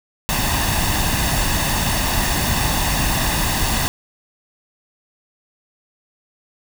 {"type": "noise with comb filter", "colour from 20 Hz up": "pink", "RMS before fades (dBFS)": -19, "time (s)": [0.29, 3.88], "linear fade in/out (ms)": 0, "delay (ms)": 1.1, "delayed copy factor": 0.6, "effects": []}